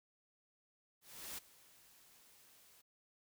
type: noise with ADSR envelope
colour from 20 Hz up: white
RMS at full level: -45 dBFS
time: 1.01-2.82 s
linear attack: 370 ms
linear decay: 12 ms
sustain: -20 dB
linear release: 15 ms
effects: none